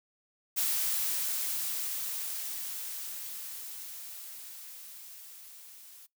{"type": "noise with level ramp", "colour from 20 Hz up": "blue", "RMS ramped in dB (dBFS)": [-29, -52], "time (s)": [0.56, 6.07], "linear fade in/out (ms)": 20, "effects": ["noise-tail reverb RT60 0.2 s tail -26 dB re dry"]}